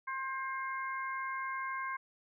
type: harmonic tone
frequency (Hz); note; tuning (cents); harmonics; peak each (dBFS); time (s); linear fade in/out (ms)
531; C5; +25; 2 / 3 / 4; -37 / -41 / -43; 0.07-1.97; 10
effects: none